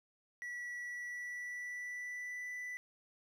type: tone with pitch glide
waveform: triangle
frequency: 1944 to 1983.7 Hz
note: B6 to B6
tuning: -28 to +7 cents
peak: -39 dBFS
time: 0.42-2.77 s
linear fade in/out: 0 ms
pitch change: +35 cents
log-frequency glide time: 0.8-2.53 s
effects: none